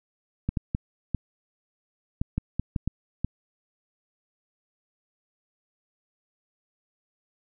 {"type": "clicks", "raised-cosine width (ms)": 5, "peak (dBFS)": -13, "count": 10, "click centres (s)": [0.49, 0.572, 0.749, 1.147, 2.215, 2.38, 2.596, 2.762, 2.876, 3.246], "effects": []}